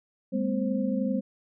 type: tone cluster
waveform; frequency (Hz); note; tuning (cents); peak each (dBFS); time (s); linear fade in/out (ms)
sine; 201.1 / 223.9 / 254.1 / 528; G3 / A3 / B3 / C5; +44 / +30 / +49 / +16; -28 / -33 / -29 / -33; 0.32-1.21; 20
effects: none